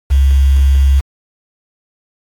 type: tone with quantisation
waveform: sine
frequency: 68 Hz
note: C#2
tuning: 33 cents flat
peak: -6 dBFS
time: 0.1-1.01 s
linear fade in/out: 20 ms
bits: 5
effects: AAC 64 kbps